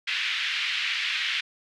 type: band-pass noise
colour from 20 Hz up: white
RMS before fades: -28 dBFS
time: 0.07-1.41 s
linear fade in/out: 10 ms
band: 1800 to 3300 Hz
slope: 24 dB/octave
effects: none